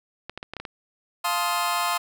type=clicks; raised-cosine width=0.3 ms; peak=-18 dBFS; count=7; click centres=0.296 / 0.376 / 0.429 / 0.536 / 0.567 / 0.6 / 0.652 s
type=chord; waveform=sawtooth; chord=F dominant seventh; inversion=none; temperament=just; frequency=698.5 / 873.1 / 1047.7 / 1257.2 Hz; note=F5 / A5 / C6 / Eb6; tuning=0 / -14 / +2 / +18 cents; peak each=-25 / -27 / -22 / -25 dBFS; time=1.24-1.98 s; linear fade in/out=10 ms
effects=none